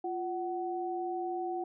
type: tone pair together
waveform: sine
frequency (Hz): 349.2 / 748.7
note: F4 / F#5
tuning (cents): 0 / +20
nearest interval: octave + minor second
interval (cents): 1320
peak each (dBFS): -35 / -35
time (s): 0.04-1.64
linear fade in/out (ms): 5
effects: none